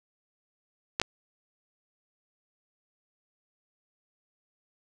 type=clicks; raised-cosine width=0.2 ms; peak=-9 dBFS; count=2; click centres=0.999 / 1.016 s; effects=none